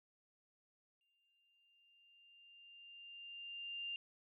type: tone with exponential growth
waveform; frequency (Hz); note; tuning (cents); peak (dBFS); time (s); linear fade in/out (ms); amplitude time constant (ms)
sine; 2794; F7; 0; -40; 1.01-3.96; 1; 640
effects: none